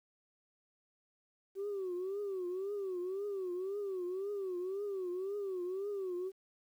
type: tone with vibrato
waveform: sine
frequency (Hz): 381.8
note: G4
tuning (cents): -46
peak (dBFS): -34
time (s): 1.55-6.32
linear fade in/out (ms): 50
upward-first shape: triangle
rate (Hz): 1.9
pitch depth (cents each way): 150
effects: tanh soft clip ceiling -33 dBFS + 11-bit